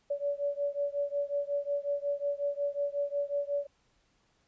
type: beating tone pair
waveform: sine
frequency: 569 / 574.5 Hz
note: C#5 / D5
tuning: +45 / -38 cents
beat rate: 5.5 Hz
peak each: -32 / -33 dBFS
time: 0.1-3.67 s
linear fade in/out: 10 ms
effects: pink hiss -71 dBFS RMS until 4.47 s + resampled to 16000 Hz